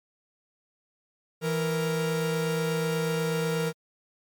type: tone pair together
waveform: 45% pulse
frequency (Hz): 164.81 / 466.2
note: E3 / A#4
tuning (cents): 0 / 0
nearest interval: octave + tritone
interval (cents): 1800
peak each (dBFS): -28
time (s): 1.41-3.73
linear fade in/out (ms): 50
effects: MP3 96 kbps